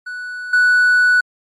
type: tone with level steps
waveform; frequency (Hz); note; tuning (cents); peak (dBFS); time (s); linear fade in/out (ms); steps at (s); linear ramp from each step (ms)
triangle; 1480; F#6; 0; -23 / -7; 0.06-1.21; 10; 0.53; 5
effects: tanh soft clip ceiling -3 dBFS + MP3 48 kbps